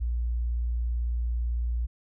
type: tone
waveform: sine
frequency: 59 Hz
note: A#1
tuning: 22 cents sharp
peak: -25 dBFS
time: 0-1.87 s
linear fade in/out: 20 ms
effects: none